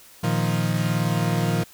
40% pulse chord, Bb suspended fourth, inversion none, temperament equal, 116.54 / 155.56 / 174.61 Hz, Bb2 / Eb3 / F3, 0 / 0 / 0 cents, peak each -24 dBFS, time 0.23-1.64 s, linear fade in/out 10 ms, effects white hiss -49 dBFS RMS until 1.73 s

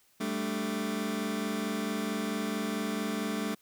sawtooth chord, G suspended second, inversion none, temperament just, 196 / 220.5 / 294 Hz, G3 / A3 / D4, 0 / +4 / +2 cents, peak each -32 / -29 / -32 dBFS, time 0.2-3.55 s, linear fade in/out 10 ms, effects white hiss -66 dBFS RMS until 3.61 s

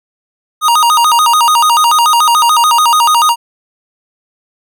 square tone with vibrato, 1081 Hz, C#6, 44 cents flat, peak -7 dBFS, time 0.61-3.36 s, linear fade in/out 50 ms, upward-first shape square, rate 6.9 Hz, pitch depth 240 cents each way, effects none

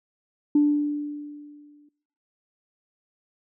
sine tone with exponential decay, 293.7 Hz, D4, in tune, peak -13 dBFS, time 0.55-1.89 s, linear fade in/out 5 ms, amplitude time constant 290 ms, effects noise-tail reverb RT60 0.7 s tail -23 dB re dry + tanh soft clip ceiling -10 dBFS

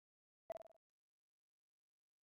sine tone with echo, 659.3 Hz, E5, in tune, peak -38 dBFS, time 0.5-0.52 s, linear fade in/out 0 ms, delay 49 ms, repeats 5, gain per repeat -6 dB, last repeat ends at 0.765 s, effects tanh soft clip ceiling -37 dBFS + Opus 48 kbps

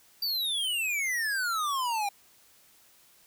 square exponential sweep, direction down, 4700 to 790 Hz, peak -28 dBFS, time 0.22-2.09 s, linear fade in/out 5 ms, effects white hiss -60 dBFS RMS until 3.26 s

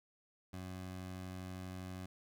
20% pulse tone, 92.5 Hz, F#2, in tune, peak -39 dBFS, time 0.53-2.06 s, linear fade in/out 5 ms, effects none

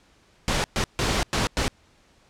pink noise bursts at uneven times, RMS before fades -23 dBFS, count 5, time 0.48-0.64 / 0.76-0.84 / 0.99-1.23 / 1.33-1.47 / 1.57-1.68 s, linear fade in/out 0 ms, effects pink hiss -59 dBFS RMS until 2.29 s + low-pass 7000 Hz 12 dB/octave

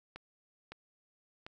clicks, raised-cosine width 0.3 ms, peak -29 dBFS, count 3, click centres 0.16 / 0.72 / 1.465 s, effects none

